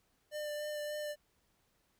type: tone with vibrato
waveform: square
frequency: 597 Hz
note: D5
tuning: 28 cents sharp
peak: -38 dBFS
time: 0.31-1.16 s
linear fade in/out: 50 ms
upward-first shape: sine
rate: 3.4 Hz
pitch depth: 14 cents each way
effects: pink hiss -75 dBFS RMS until 1.99 s

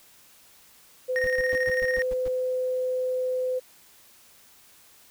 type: tone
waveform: sine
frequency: 509 Hz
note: C5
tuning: 48 cents flat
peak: -24 dBFS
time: 1.08-3.6 s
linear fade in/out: 20 ms
type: tone with tremolo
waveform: triangle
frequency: 1856 Hz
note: A#6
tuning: 8 cents flat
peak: -22 dBFS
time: 1.16-2.02 s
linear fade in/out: 0 ms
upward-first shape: square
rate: 18 Hz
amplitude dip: 55%
type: noise bursts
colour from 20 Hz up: brown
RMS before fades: -36 dBFS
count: 8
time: 1.24-2.28 s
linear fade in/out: 0 ms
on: 25 ms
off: 120 ms
effects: white hiss -55 dBFS RMS until 5.1 s

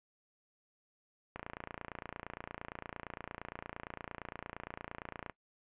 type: click train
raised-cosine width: 0.5 ms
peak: -26 dBFS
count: 114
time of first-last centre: 1.36-5.297 s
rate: 28.7 Hz
effects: noise-tail reverb RT60 0.1 s tail -20 dB re dry + resampled to 8000 Hz

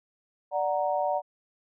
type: chord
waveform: sine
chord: D augmented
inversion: none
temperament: equal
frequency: 587.3 / 740 / 932.3 Hz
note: D5 / F#5 / A#5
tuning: 0 / 0 / 0 cents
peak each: -28 / -28 / -31 dBFS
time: 0.51-1.22 s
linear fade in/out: 50 ms
effects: none

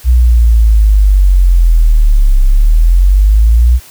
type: linear two-way sweep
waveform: sine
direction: down then up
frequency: 62 to 32.7 to 62 Hz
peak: -3 dBFS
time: 0.04-3.8 s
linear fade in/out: 50 ms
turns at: 2.43 s
effects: white hiss -37 dBFS RMS until 3.9 s

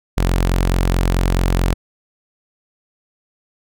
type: tone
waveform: sawtooth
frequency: 44.62 Hz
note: F1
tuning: 38 cents sharp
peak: -10 dBFS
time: 0.17-1.74 s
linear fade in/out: 10 ms
effects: none

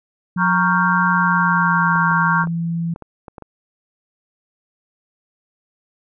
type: tone with pitch glide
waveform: sine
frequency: 178.8 to 167.79 Hz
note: F3 to E3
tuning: +41 to +31 cents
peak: -19 dBFS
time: 0.36-2.94 s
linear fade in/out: 5 ms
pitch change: -110 cents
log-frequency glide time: 1.06-2.11 s
type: chord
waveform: sine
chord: G half-diminished seventh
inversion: first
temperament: equal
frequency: 932.3 / 1108.7 / 1396.9 / 1568 Hz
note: Bb5 / Db6 / F6 / G6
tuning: 0 / 0 / 0 / 0 cents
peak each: -20 dBFS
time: 0.37-2.46 s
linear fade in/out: 50 ms
type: clicks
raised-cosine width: 1 ms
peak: -21 dBFS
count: 9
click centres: 1.957 / 2.114 / 2.438 / 2.472 / 2.961 / 3.023 / 3.282 / 3.382 / 3.423 s
effects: none

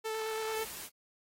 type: tone with vibrato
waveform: sawtooth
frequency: 440 Hz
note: A4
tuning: in tune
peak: -30 dBFS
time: 0.04-0.65 s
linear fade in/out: 20 ms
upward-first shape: square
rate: 9.1 Hz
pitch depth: 10 cents each way
type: noise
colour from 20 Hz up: white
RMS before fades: -44 dBFS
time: 0.51-0.9 s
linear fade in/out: 50 ms
effects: AAC 48 kbps

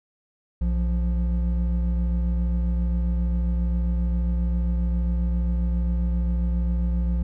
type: tone pair together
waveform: triangle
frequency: 60.69 / 174.61 Hz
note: B1 / F3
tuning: -30 / 0 cents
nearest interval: octave + tritone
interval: 1830 cents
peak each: -19 / -26 dBFS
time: 0.61-7.23 s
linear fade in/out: 5 ms
effects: none

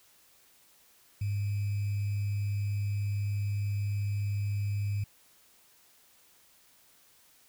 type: tone with sample-and-hold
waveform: sine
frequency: 101.7 Hz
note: G#2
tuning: 36 cents flat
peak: -28 dBFS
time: 1.21-5.04 s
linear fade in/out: 5 ms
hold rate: 2450 Hz
effects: white hiss -62 dBFS RMS until 7.48 s

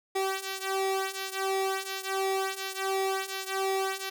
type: tone with flanger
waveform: sawtooth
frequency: 385.3 Hz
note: G4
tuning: 30 cents flat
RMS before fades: -31 dBFS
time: 0.15-4.1 s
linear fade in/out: 10 ms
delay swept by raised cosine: 1.9 to 2.72 ms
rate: 1.4 Hz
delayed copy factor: -0.8
effects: none

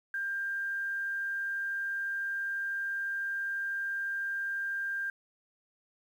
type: tone with quantisation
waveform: sine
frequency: 1593 Hz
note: G6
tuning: 27 cents sharp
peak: -31 dBFS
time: 0.14-5.1 s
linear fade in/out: 2 ms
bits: 10
effects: none

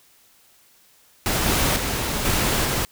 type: noise with level steps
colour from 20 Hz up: pink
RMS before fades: -22 / -20 / -25 / -21 / -23 dBFS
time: 1.26-2.85 s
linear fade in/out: 0 ms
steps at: 1.46 / 1.76 / 2.25 / 2.65 s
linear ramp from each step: 2 ms
effects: white hiss -56 dBFS RMS until 2.91 s

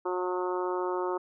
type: harmonic tone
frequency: 181.4 Hz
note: F#3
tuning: 34 cents flat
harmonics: 2 / 3 / 4 / 5 / 6 / 7 / 8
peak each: -30 / -37 / -41 / -35 / -39 / -39 / -50 dBFS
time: 0.05-1.18 s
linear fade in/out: 10 ms
effects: none

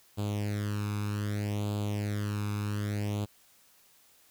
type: tone with flanger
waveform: sawtooth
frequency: 103.5 Hz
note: G#2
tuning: 5 cents flat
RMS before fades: -32 dBFS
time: 0.17-3.26 s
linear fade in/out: 20 ms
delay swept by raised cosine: 0.26 to 0.8 ms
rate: 0.64 Hz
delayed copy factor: +0.8
effects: white hiss -62 dBFS RMS until 4.3 s

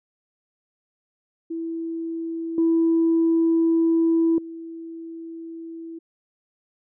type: tone with level steps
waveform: sine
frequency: 329.6 Hz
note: E4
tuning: in tune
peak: -26 / -15 / -33 dBFS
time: 1.5-5.99 s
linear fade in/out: 10 ms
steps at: 2.58 / 4.38 s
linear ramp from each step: 2 ms
effects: tanh soft clip ceiling -12 dBFS

